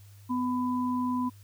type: tone pair together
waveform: sine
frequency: 250 / 1000 Hz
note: B3 / B5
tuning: +21 / +21 cents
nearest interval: 2 octaves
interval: 2400 cents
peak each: -27 / -32 dBFS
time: 0.29-1.3 s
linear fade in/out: 20 ms
effects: added 100 Hz sine -49 dBFS peak until 1.43 s + white hiss -61 dBFS RMS until 1.43 s

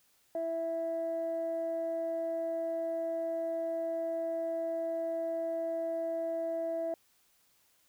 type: tone pair together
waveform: sine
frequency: 330 / 660 Hz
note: E4 / E5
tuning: +2 / +2 cents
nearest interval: octave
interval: 1200 cents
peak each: -39 / -31 dBFS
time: 0.35-6.94 s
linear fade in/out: 2 ms
effects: tanh soft clip ceiling -26 dBFS + white hiss -69 dBFS RMS until 7.88 s

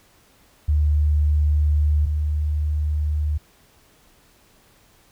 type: tone pair in turn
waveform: sine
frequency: 74.7 / 75.35 Hz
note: D2 / D2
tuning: +30 / +45 cents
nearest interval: unison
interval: 15 cents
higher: second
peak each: -15 / -19 dBFS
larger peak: first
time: 0.68-2.06 / 2.06-3.38 s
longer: first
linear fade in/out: 10 ms
effects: pink hiss -56 dBFS RMS until 5.11 s

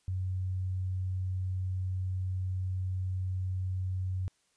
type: tone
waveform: sine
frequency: 93 Hz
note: F#2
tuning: 9 cents sharp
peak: -30 dBFS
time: 0.08-4.28 s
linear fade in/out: 0 ms
effects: white hiss -72 dBFS RMS until 4.56 s + resampled to 22050 Hz

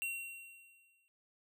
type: tone with exponential decay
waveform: square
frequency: 2741 Hz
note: F7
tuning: 33 cents flat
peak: -35 dBFS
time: 0.02-1.08 s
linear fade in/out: 0 ms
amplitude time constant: 230 ms
effects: none

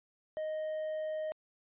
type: tone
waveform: triangle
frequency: 622.3 Hz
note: D#5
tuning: in tune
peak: -32 dBFS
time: 0.37-1.32 s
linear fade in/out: 0 ms
effects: resampled to 8000 Hz

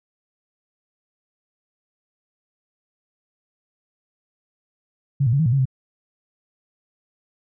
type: tone with pitch steps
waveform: sine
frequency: 139 / 114.7 / 139.7 / 160.7 / 117.1 / 137.5 / 130.5 Hz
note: C#3 / A#2 / C#3 / E3 / A#2 / C#3 / C3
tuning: +5 / -28 / +14 / -44 / +8 / -14 / -4 cents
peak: -15 dBFS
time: 5.2-5.655 s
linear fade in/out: 10 ms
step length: 65 ms
effects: none

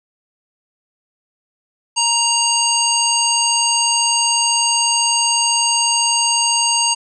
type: harmonic tone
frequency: 934 Hz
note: A#5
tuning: 3 cents sharp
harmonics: 1 / 3 / 5 / 7 / 9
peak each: -20 / -20 / -20 / -20 / -20 dBFS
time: 1.96-6.95 s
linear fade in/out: 20 ms
effects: none

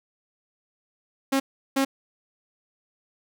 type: tone bursts at uneven times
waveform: sawtooth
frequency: 270.9 Hz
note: C#4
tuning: 40 cents flat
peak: -16 dBFS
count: 2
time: 1.32-1.4 / 1.76-1.85 s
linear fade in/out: 10 ms
effects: none

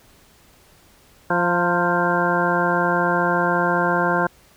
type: harmonic tone with a mistuned harmonic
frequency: 174.61 Hz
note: F3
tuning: in tune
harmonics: 1 / 2 / 3 / 4 / 5 / 6 / 8 / 9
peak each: -25 / -25 / -25 / -25 / -25 / -25 / -25 / -25 dBFS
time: 1.3-4.27 s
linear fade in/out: 5 ms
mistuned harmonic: 5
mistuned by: +47 cents
effects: pink hiss -53 dBFS RMS until 4.56 s

